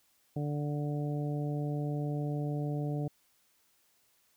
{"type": "harmonic tone", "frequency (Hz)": 146.83, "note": "D3", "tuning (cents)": 0, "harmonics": [1, 2, 3, 4, 5], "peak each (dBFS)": [-32, -38, -42, -44, -46], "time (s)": [0.36, 3.08], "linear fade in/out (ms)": 5, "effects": ["white hiss -70 dBFS RMS until 4.36 s"]}